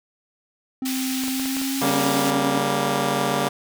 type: tone with pitch glide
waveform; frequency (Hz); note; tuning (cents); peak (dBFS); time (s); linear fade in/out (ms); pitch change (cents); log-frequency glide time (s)
triangle; 261.6 to 272.1; C4 to C#4; 0 to -32; -22; 0.82-2.58; 2; +68; 1.25-1.82
type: high-pass noise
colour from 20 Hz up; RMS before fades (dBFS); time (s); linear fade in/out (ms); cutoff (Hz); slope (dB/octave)
pink; -30; 0.85-2.31; 10; 2500; 12
type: clicks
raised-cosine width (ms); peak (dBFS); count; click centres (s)
0.5; -19; 8; 1.237 / 1.282 / 1.397 / 1.457 / 1.568 / 1.616 / 1.903 / 2.292
type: chord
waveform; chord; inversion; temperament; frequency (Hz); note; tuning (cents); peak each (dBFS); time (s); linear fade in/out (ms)
10% pulse; G diminished; second; just; 141.12 / 196 / 235.2; Db3 / G3 / Bb3; +31 / 0 / +16; -17; 1.81-3.49; 10
effects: none